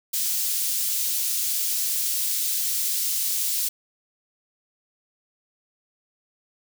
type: high-pass noise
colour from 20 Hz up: white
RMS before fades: -25 dBFS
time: 0.13-3.69 s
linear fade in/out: 10 ms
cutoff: 4400 Hz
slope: 12 dB/octave
effects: none